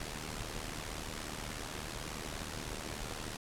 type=noise with amplitude modulation; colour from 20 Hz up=pink; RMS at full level=-38 dBFS; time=0-3.37 s; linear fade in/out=5 ms; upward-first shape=sine; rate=76.6 Hz; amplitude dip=75%; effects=low-pass 10000 Hz 12 dB/octave